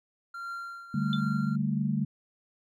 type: tone with tremolo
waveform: triangle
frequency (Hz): 1381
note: F6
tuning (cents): -20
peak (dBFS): -32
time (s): 0.34-1.56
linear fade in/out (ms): 5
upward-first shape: triangle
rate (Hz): 1.4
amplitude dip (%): 75
type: chord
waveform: sine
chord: D suspended fourth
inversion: none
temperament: equal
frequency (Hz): 146.83 / 196 / 220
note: D3 / G3 / A3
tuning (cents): 0 / 0 / 0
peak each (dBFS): -30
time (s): 0.94-2.05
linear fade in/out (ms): 5
type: tone with exponential decay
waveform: sine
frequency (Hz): 3520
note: A7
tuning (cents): 0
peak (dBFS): -27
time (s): 1.13-1.21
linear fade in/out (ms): 1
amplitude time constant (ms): 17
effects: none